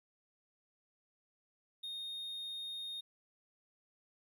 triangle tone, 3698 Hz, A#7, 15 cents flat, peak -39 dBFS, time 1.83-3.01 s, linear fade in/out 10 ms, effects 13-bit

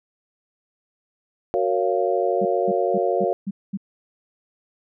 sine chord, Gb major seventh, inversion none, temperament just, 370 / 462.5 / 555 / 693.7 Hz, Gb4 / Bb4 / Db5 / F5, 0 / -14 / +2 / -12 cents, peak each -24 dBFS, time 1.54-3.33 s, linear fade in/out 0 ms
sine tone bursts, 196.4 Hz, G3, 4 cents sharp, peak -23 dBFS, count 6, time 2.41-3.774 s, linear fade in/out 10 ms, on 44 ms, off 220 ms
effects none

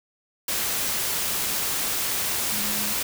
sine tone in noise, 207.7 Hz, G#3, in tune, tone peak -35 dBFS, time 2.52-2.93 s, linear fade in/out 5 ms, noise white, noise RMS -26 dBFS, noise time 0.48-3.03 s, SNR -12 dB, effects none

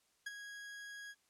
40% pulse tone with ADSR envelope, 1652 Hz, G#6, 10 cents flat, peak -37 dBFS, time 0.26-1.15 s, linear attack 8 ms, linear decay 25 ms, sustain -9 dB, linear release 48 ms, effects white hiss -75 dBFS RMS until 1.29 s + low-pass 10000 Hz 12 dB/octave

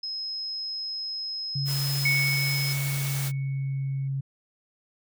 sine tone, 5130 Hz, E8, 48 cents flat, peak -30 dBFS, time 0.03-2.73 s, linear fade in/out 5 ms
sine tone with pitch glide, 138.59 to 136.13 Hz, C#3 to C#3, 0 to -31 cents, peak -26 dBFS, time 1.55-4.21 s, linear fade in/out 10 ms, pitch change -31 cents, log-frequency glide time 2.95-3.41 s
white noise, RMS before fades -34 dBFS, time 1.65-3.32 s, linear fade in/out 50 ms
sine tone with exponential decay, 2217 Hz, C#7, in tune, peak -20 dBFS, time 2.05-4.08 s, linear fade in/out 5 ms, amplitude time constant 440 ms
effects none

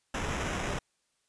pink noise with sample-and-hold, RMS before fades -33 dBFS, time 0.14-0.79 s, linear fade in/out 5 ms, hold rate 4410 Hz, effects white hiss -75 dBFS RMS until 1.28 s + resampled to 22050 Hz

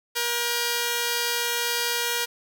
5% pulse tone pair together, 475.9 / 1586.9 Hz, A#4 / G6, +36 / +21 cents, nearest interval octave + major sixth, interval 2085 cents, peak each -13 / -19 dBFS, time 0.15-2.26 s, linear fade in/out 20 ms, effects none

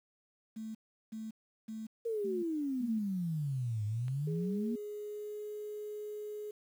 sine tone bursts, 220 Hz, A3, in tune, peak -39 dBFS, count 5, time 0.56-2.99 s, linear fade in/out 10 ms, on 190 ms, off 370 ms
sine exponential two-way sweep, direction down then up, 471.5 to 103 to 242.2 Hz, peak -32 dBFS, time 2.05-4.76 s, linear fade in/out 10 ms, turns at 3.85 s
click, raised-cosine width 0.3 ms, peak -36 dBFS, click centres 4.082 s
sine tone with pitch glide, 415.3 to 420.6 Hz, G#4 to G#4, 0 to +22 cents, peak -39 dBFS, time 4.27-6.51 s, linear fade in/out 5 ms, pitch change +22 cents, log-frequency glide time 4.6-5.51 s
effects 10-bit

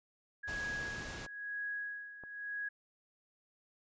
sine tone with tremolo, 1661.2 Hz, G#6, in tune, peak -36 dBFS, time 0.43-2.69 s, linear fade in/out 10 ms, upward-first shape sine, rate 1 Hz, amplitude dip 75%
pink noise, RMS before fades -45 dBFS, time 0.47-1.27 s, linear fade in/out 20 ms
clicks, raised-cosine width 1 ms, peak -37 dBFS, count 3, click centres 1.01 / 1.263 / 2.237 s
effects resampled to 16000 Hz

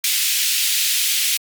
pink high-pass noise, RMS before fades -19 dBFS, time 0.04-1.37 s, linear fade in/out 2 ms, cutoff 2500 Hz, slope 24 dB/octave, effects Opus 48 kbps

